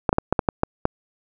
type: clicks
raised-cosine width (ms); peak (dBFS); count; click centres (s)
1; -3; 8; 0.092 / 0.129 / 0.184 / 0.326 / 0.392 / 0.488 / 0.634 / 0.854
effects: none